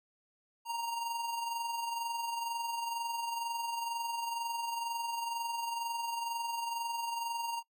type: tone with amplitude modulation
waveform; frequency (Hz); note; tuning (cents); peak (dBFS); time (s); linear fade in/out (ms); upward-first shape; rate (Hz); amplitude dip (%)
square; 932.3; A#5; 0; -33; 0.65-7.63; 50; sine; 22.1; 45
effects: noise-tail reverb RT60 0.1 s tail -21 dB re dry